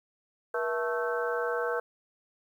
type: harmonic tone with a mistuned harmonic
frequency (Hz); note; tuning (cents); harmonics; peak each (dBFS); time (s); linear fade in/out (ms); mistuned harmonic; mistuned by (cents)
220; A3; 0; 2 / 3 / 4 / 5 / 6 / 7; -30 / -36 / -39 / -39 / -37 / -35; 0.54-1.8; 5; 2; +150
effects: 10-bit